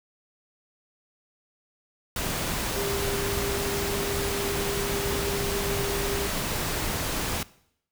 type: tone in noise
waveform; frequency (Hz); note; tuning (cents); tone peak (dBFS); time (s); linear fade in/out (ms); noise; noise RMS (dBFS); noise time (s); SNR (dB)
sine; 400; G4; +35; -30; 2.76-6.27; 2; pink; -29; 2.16-7.43; -4
effects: noise-tail reverb RT60 0.7 s tail -20 dB re dry